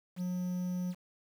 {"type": "tone with quantisation", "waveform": "triangle", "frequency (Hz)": 180.3, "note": "F#3", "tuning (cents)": -45, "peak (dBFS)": -30, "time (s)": [0.16, 0.95], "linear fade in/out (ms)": 50, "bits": 9, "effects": []}